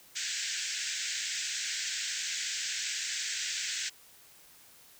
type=band-pass noise; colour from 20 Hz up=white; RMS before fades=-35 dBFS; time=0.15-3.9 s; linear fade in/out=20 ms; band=1500 to 7900 Hz; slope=96 dB/octave; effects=white hiss -57 dBFS RMS until 4.99 s